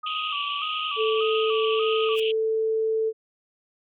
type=tone with vibrato; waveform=sine; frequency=1200 Hz; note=D6; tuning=37 cents sharp; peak=-29 dBFS; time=0.03-2.16 s; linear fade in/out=10 ms; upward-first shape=square; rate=1.7 Hz; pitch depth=68 cents each way
type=band-pass noise; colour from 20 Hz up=white; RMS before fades=-31 dBFS; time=0.06-2.32 s; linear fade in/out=5 ms; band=2600 to 3200 Hz; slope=96 dB/octave
type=tone with pitch glide; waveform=sine; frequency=439 to 442.1 Hz; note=A4 to A4; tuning=-4 to +8 cents; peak=-21 dBFS; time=0.96-3.13 s; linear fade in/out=50 ms; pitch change=+12 cents; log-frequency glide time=1.11-2.52 s
type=noise with exponential growth; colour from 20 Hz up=white; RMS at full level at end=-37 dBFS; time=2.12-2.2 s; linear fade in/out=5 ms; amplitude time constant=17 ms
effects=none